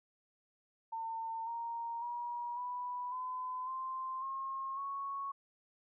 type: tone with pitch steps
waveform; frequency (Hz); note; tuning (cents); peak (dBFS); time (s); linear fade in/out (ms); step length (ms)
sine; 904 / 930.5 / 957.8 / 985.8 / 1014.7 / 1044.4 / 1075 / 1106.5; A5 / A#5 / A#5 / B5 / B5 / C6 / C6 / C#6; +47 / -3 / +47 / -3 / +47 / -3 / +47 / -3; -37; 0.92-5.32; 10; 550
effects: none